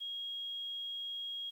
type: tone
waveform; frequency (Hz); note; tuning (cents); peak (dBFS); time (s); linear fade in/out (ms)
sine; 3279; G#7; -23; -38; 0-1.51; 20
effects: 11-bit